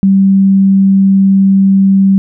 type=tone; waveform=sine; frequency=194.2 Hz; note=G3; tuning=16 cents flat; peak=-4 dBFS; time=0.03-2.18 s; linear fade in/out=0 ms; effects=none